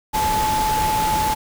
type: tone in noise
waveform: sine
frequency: 864 Hz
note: A5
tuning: 32 cents flat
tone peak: -18 dBFS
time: 0.13-1.35 s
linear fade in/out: 20 ms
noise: pink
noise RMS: -25 dBFS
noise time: 0.13-1.35 s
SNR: +4 dB
effects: none